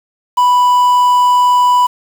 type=tone with quantisation; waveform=triangle; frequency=987.8 Hz; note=B5; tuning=in tune; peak=-5 dBFS; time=0.37-1.87 s; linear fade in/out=10 ms; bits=5; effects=none